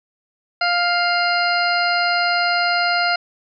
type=harmonic tone; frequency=700 Hz; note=F5; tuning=4 cents sharp; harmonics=1 / 2 / 3 / 4 / 6 / 7; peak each=-20 / -20 / -25 / -28 / -25 / -27 dBFS; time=0.61-3.16 s; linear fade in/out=5 ms; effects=none